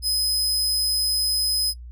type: tone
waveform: sawtooth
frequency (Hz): 5050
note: D#8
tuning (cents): +25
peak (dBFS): -18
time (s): 0.02-1.74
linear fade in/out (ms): 50
effects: noise-tail reverb RT60 0.1 s tail -19 dB re dry + added 60 Hz sine -36 dBFS peak until 1.91 s